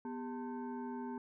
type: tone with frequency modulation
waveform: sine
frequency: 246.3 Hz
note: B3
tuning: 5 cents flat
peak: -39 dBFS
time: 0.05-1.18 s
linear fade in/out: 2 ms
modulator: 647 Hz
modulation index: 0.95
effects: none